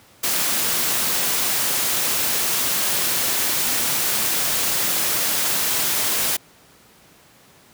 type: noise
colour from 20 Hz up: white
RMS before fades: -21 dBFS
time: 0.23-6.37 s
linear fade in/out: 10 ms
effects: pink hiss -51 dBFS RMS until 7.73 s + high-pass 100 Hz 12 dB/octave